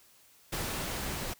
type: noise with level ramp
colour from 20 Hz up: pink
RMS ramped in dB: -34 to -37 dBFS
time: 0.52-1.34 s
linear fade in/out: 10 ms
effects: white hiss -61 dBFS RMS until 1.39 s